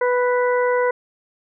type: harmonic tone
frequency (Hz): 493.9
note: B4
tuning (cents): 0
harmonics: 1 / 2 / 3 / 4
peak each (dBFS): -17 / -23 / -27 / -29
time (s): 0.01-0.91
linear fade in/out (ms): 5
effects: none